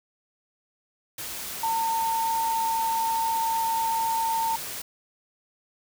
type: tone in noise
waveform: sine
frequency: 906 Hz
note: A#5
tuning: 50 cents flat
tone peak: -23 dBFS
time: 1.63-4.56 s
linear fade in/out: 5 ms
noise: white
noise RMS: -35 dBFS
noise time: 1.18-4.82 s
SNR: +9 dB
effects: none

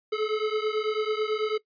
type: beating tone pair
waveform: square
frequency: 426.3 / 435.4 Hz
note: G#4 / A4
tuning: +45 / -18 cents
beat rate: 9.1 Hz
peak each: -28 / -29 dBFS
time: 0.12-1.58 s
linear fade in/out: 10 ms
effects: noise-tail reverb RT60 0.1 s tail -20 dB re dry + resampled to 11025 Hz

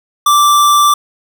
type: tone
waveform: square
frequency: 1172 Hz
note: D6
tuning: 4 cents flat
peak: -7 dBFS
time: 0.26-0.94 s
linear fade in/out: 5 ms
effects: none

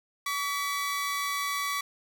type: tone pair together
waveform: sawtooth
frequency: 1139.6 / 1975.5 Hz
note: C#6 / B6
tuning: +48 / 0 cents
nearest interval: minor seventh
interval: 952 cents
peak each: -26 / -31 dBFS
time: 0.26-1.81 s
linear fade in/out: 5 ms
effects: 8-bit

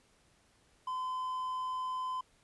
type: tone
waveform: triangle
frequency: 1022 Hz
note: C6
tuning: 41 cents flat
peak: -32 dBFS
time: 0.87-2.21 s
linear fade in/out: 5 ms
effects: pink hiss -68 dBFS RMS until 2.43 s + resampled to 24000 Hz

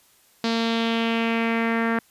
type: tone with low-pass filter sweep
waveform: sawtooth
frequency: 228.7 Hz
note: A#3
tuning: 33 cents flat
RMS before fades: -23 dBFS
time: 0.44-1.99 s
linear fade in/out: 2 ms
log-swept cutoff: 4400 to 1700 Hz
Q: 3
effects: white hiss -58 dBFS RMS until 2.1 s + resampled to 32000 Hz

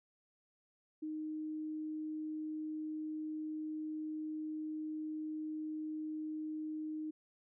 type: tone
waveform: sine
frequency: 309.7 Hz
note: D#4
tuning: 8 cents flat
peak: -38 dBFS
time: 1.02-7.11 s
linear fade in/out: 10 ms
effects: none

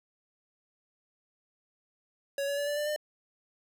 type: tone with pitch steps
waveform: square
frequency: 558 / 566.4 / 575 / 583.7 / 592.5 / 601.5 Hz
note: C#5 / C#5 / D5 / D5 / D5 / D5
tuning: +11 / +37 / -37 / -11 / +15 / +41 cents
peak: -30 dBFS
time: 2.38-2.962 s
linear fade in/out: 2 ms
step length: 97 ms
effects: none

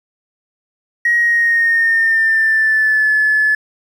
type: tone with pitch glide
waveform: triangle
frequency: 1892 to 1725 Hz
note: A#6 to A6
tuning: +25 to -35 cents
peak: -7 dBFS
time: 1.05-3.55 s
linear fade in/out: 5 ms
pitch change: -160 cents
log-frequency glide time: 1.16-3.11 s
effects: tanh soft clip ceiling -8 dBFS

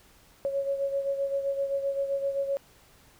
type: beating tone pair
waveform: sine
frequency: 552 / 559.7 Hz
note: C#5 / C#5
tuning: -7 / +17 cents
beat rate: 7.7 Hz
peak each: -27 / -34 dBFS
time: 0.45-2.57 s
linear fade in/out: 0 ms
effects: pink hiss -58 dBFS RMS until 3.19 s

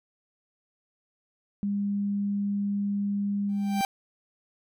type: tone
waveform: sine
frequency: 201.9 Hz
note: G#3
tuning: 49 cents flat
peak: -25 dBFS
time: 1.63-3.81 s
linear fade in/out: 0 ms
type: tone with exponential growth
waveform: 45% pulse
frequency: 784 Hz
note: G5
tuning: in tune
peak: -22 dBFS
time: 3.49-3.85 s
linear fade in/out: 1 ms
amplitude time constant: 77 ms
effects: none

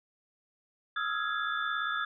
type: tone cluster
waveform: sine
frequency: 1257 / 1314 / 1392 / 1666 / 3523 Hz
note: D#6 / E6 / F6 / G#6 / A7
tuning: +17 / -6 / -6 / +5 / +1 cents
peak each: -37 / -37 / -35 / -34 / -40 dBFS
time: 0.96-2.05 s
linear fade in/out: 5 ms
effects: none

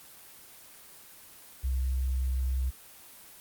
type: tone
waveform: sine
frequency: 64.7 Hz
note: C2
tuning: 19 cents flat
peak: -26 dBFS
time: 1.63-2.71 s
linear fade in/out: 20 ms
effects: white hiss -51 dBFS RMS until 3.4 s + Opus 24 kbps

